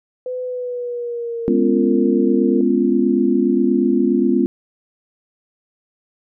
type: tone with pitch glide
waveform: sine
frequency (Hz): 504 to 456.9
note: B4 to A#4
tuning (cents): +35 to -35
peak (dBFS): -22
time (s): 0.26-2.61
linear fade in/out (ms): 2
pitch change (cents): -170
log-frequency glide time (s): 0.43-1.58
type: chord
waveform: sine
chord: C# dominant seventh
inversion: second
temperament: just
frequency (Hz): 207.9 / 249.5 / 277.2 / 346.5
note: G#3 / B3 / C#4 / E#4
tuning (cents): +2 / +18 / 0 / -14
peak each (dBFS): -20 / -17 / -20 / -18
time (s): 1.48-4.46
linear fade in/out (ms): 0
effects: none